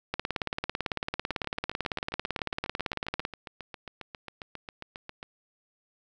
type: two click trains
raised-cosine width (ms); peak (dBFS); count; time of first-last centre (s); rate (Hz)
0.3; -13 / -23; 57 / 30; 0.14-3.251 / 1.31-5.229; 18 / 7.4
effects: none